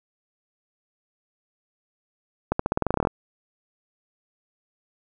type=accelerating click train; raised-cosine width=1 ms; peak=-7 dBFS; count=14; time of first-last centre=2.52-3.072 s; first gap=74 ms; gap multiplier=0.9; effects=none